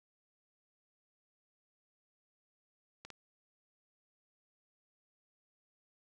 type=clicks; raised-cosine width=0.2 ms; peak=-30 dBFS; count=2; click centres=3.05 / 3.103 s; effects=none